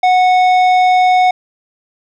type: tone with tanh clipping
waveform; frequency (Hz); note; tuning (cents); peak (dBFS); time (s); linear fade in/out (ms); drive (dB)
sine; 735; F#5; -12; -9; 0.03-1.31; 5; 11
effects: none